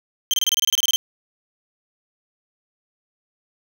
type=tone bursts; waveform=30% pulse; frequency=3136 Hz; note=G7; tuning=in tune; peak=-13 dBFS; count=13; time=0.31-0.96 s; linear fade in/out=0 ms; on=26 ms; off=26 ms; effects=none